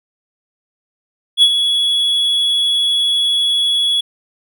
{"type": "tone with ADSR envelope", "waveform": "triangle", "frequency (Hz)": 3372, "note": "G#7", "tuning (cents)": 26, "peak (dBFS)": -3, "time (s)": [1.37, 4.01], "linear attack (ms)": 54, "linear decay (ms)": 64, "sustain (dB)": -8, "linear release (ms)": 9, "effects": []}